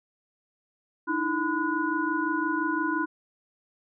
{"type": "tone cluster", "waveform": "sine", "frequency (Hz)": [302.5, 328.3, 1009, 1458], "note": ["D#4", "E4", "B5", "F#6"], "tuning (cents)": [-49, -7, 37, -26], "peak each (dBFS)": -30, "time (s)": [1.07, 3.06], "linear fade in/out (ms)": 20, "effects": []}